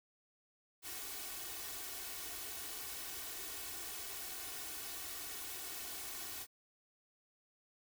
white noise with comb filter, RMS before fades -45 dBFS, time 0.82-6.47 s, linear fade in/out 50 ms, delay 2.7 ms, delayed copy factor +1, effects none

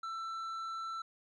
triangle tone with tanh clipping, 1334 Hz, E6, 20 cents sharp, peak -39 dBFS, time 0.03-1.02 s, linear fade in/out 5 ms, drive 11 dB, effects none

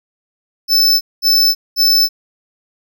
square tone bursts, 5274 Hz, E8, in tune, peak -9 dBFS, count 3, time 0.68-2.09 s, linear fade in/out 50 ms, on 330 ms, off 210 ms, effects none

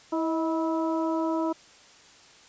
harmonic tone with a mistuned harmonic, 325.6 Hz, E4, 21 cents flat, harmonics 1 / 2 / 3 / 4, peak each -26 / -31 / -32 / -38 dBFS, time 0.12-1.53 s, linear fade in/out 10 ms, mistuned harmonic 2, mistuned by -40 cents, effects white hiss -53 dBFS RMS until 2.48 s + resampled to 16000 Hz

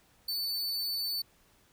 45% pulse tone with amplitude modulation, 4504 Hz, C#8, 27 cents sharp, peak -29 dBFS, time 0.28-1.22 s, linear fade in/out 5 ms, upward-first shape sine, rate 300 Hz, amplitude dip 30%, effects pink hiss -65 dBFS RMS until 1.72 s

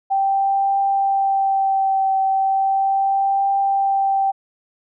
sine tone with vibrato, 780 Hz, G5, 9 cents flat, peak -15 dBFS, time 0.1-4.32 s, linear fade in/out 20 ms, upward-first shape triangle, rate 0.36 Hz, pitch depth 20 cents each way, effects none

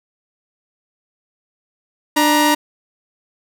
sawtooth tone pair together, 297.5 / 945.1 Hz, D4 / A#5, +22 / +24 cents, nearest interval octave + minor sixth, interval 2002 cents, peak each -11 dBFS, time 2.16-2.55 s, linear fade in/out 10 ms, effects none

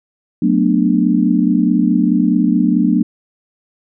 sine chord, B minor seventh, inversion second, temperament just, 185.21 / 222.2 / 246.9 / 296.3 Hz, F#3 / A3 / B3 / D4, +2 / +17 / 0 / +15 cents, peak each -16 dBFS, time 0.42-3.03 s, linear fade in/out 5 ms, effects none

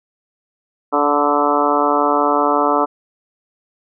harmonic tone with a mistuned harmonic, 145.5 Hz, D3, 16 cents flat, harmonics 2 / 3 / 4 / 5 / 6 / 7 / 8 / 9, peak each -21 / -21 / -21 / -21 / -21 / -21 / -21 / -21 dBFS, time 0.92-2.86 s, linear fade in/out 20 ms, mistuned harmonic 6, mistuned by +18 cents, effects none

